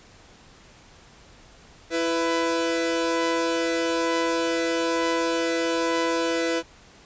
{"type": "tone pair together", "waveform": "sawtooth", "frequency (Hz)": [332.5, 498.2], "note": ["E4", "B4"], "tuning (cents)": [15, 15], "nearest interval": "perfect fifth", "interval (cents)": 700, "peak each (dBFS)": -21, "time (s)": [1.9, 6.63], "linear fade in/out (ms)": 50, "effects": ["pink hiss -51 dBFS RMS until 7.05 s", "resampled to 16000 Hz"]}